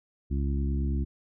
harmonic tone with a mistuned harmonic, 69.3 Hz, C#2, in tune, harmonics 1 / 2 / 3 / 4 / 5, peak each -26 / -34 / -35 / -38 / -41 dBFS, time 0.3-1.05 s, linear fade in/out 20 ms, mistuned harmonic 1, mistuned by -23 cents, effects none

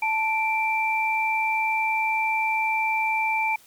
sine tone pair together, 879.9 / 2349 Hz, A5 / D7, 0 / 0 cents, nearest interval octave + perfect fourth, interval 1700 cents, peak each -24 dBFS, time 0.02-3.56 s, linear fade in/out 5 ms, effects white hiss -54 dBFS RMS until 3.66 s

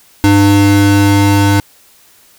square tone pair together, 100.3 / 300.6 Hz, G2 / D4, +40 / +40 cents, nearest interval octave + perfect fifth, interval 1900 cents, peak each -10 dBFS, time 0.24-1.6 s, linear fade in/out 0 ms, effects white hiss -46 dBFS RMS until 2.38 s

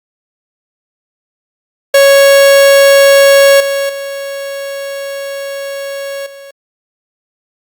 45% pulse tone with level steps, 554.4 Hz, C#5, in tune, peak -3 / -12 / -19 / -30 dBFS, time 1.94-6.51 s, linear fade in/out 5 ms, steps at 3.6 / 3.89 / 6.26 s, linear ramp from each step 5 ms, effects Opus 48 kbps

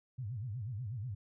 sine tone with vibrato, 113.6 Hz, A#2, 44 cents flat, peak -37 dBFS, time 0.18-1.15 s, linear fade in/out 10 ms, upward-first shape sine, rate 8.2 Hz, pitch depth 260 cents each way, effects none

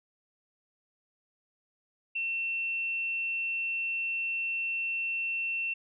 sine tone, 2700 Hz, E7, 41 cents sharp, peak -29 dBFS, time 2.15-5.74 s, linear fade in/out 10 ms, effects none

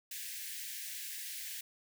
white high-pass noise, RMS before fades -43 dBFS, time 0.11-1.61 s, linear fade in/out 5 ms, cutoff 1600 Hz, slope 96 dB/octave, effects none

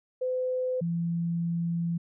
sine tone pair in turn, 509 / 169.4 Hz, C5 / E3, -48 / +48 cents, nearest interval octave + perfect fifth, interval 1904 cents, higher first, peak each -26 dBFS, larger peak neither, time 0.21-0.81 / 0.81-1.98 s, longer second, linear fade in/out 10 ms, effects none

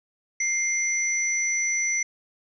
sine tone pair together, 2100 / 5940 Hz, C7 / F#8, +6 / +6 cents, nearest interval octave + tritone, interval 1800 cents, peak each -25 dBFS, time 0.4-2.03 s, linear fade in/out 5 ms, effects none

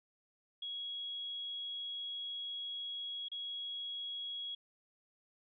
sine tone with dropouts, 3322 Hz, G#7, in tune, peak -39 dBFS, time 0.62-4.55 s, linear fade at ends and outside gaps 5 ms, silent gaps 3.285-3.316 s, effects none

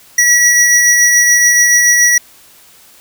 square tone pair together, 1934 / 5795 Hz, B6 / F#8, -37 / -37 cents, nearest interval octave + perfect fifth, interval 1900 cents, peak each -10 dBFS, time 0.18-2.18 s, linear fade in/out 5 ms, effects white hiss -43 dBFS RMS until 3 s

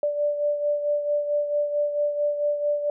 sine beating tone pair, 586 / 590.5 Hz, D5 / D5, -4 / +9 cents, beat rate 4.5 Hz, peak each -22 / -30 dBFS, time 0.03-2.9 s, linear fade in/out 2 ms, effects none

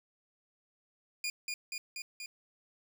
20% pulse tone with echo, 2427 Hz, D#7, 44 cents flat, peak -28 dBFS, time 1.24-1.3 s, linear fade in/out 2 ms, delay 240 ms, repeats 4, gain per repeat -2 dB, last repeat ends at 2.26 s, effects 11-bit

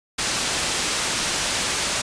white low-pass noise, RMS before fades -24 dBFS, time 0.18-2.02 s, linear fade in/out 10 ms, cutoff 7300 Hz, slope 12 dB/octave, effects resampled to 22050 Hz

